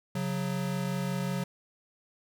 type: tone pair together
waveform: square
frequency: 137.7 / 183.12 Hz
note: C#3 / F#3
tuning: -11 / -18 cents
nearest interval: perfect fourth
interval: 493 cents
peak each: -34 / -32 dBFS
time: 0.15-1.44 s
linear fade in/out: 5 ms
effects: none